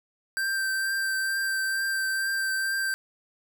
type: tone with vibrato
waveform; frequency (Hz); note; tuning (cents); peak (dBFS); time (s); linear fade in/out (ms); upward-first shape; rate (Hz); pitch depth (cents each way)
square; 1568; G6; 0; -26; 0.37-2.94; 0; triangle; 2.2; 16
effects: none